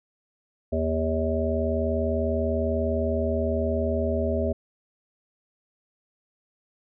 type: harmonic tone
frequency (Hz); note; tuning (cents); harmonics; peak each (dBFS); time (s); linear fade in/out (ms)
80.1; E2; -49; 1 / 3 / 5 / 7 / 8; -27 / -29 / -30 / -30 / -29; 0.72-4.53; 10
effects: none